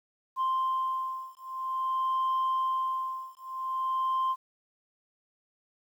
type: beating tone pair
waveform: sine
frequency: 1046.5 / 1047 Hz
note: C6 / C6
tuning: 0 / +1 cents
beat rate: 0.5 Hz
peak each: -29 dBFS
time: 0.36-4.36 s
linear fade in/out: 50 ms
effects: tanh soft clip ceiling -23 dBFS + 10-bit